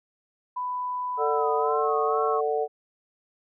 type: tone with pitch glide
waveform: sine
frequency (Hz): 995 to 1097.7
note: B5 to C#6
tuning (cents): +13 to -17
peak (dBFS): -27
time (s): 0.56-2.41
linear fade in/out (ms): 10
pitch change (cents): +170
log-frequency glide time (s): 1.6-1.91
type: tone with vibrato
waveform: sine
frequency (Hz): 1287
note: E6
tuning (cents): -42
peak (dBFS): -31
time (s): 1.17-2.4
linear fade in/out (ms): 50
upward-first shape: sine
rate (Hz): 2.1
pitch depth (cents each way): 66
type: harmonic tone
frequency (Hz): 148.3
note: D3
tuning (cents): +17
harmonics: 3 / 4 / 5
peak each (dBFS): -25 / -31 / -28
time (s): 1.17-2.68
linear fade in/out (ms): 50
effects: none